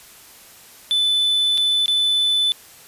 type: tone with dropouts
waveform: triangle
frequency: 3504 Hz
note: A7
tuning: 8 cents flat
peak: -14 dBFS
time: 0.91-2.52 s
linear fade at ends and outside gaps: 0 ms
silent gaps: 1.575-1.579 / 1.859-1.881 s
effects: white hiss -45 dBFS RMS until 2.87 s + resampled to 32000 Hz